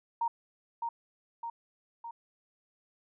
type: tone with echo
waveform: sine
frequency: 930 Hz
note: A#5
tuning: 4 cents flat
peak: -27 dBFS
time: 0.21-0.28 s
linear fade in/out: 5 ms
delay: 610 ms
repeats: 3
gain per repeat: -4 dB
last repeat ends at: 2.11 s
effects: none